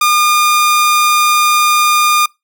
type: tone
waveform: sawtooth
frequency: 1212 Hz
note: D#6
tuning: 46 cents flat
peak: -5 dBFS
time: 0.01-2.26 s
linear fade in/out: 5 ms
effects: noise-tail reverb RT60 0.2 s tail -24 dB re dry